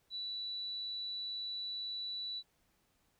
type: tone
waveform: sine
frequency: 3951 Hz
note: B7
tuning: in tune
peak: -38 dBFS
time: 0.1-2.43 s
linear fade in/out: 50 ms
effects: pink hiss -75 dBFS RMS until 3.19 s